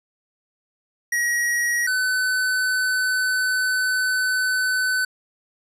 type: tone pair in turn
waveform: square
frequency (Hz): 1903 / 1510.4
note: A#6 / F#6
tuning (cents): +35 / +35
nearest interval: major third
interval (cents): 400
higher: first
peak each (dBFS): -20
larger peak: neither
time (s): 1.12-1.87 / 1.87-5.05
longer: second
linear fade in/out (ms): 5
effects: resampled to 32000 Hz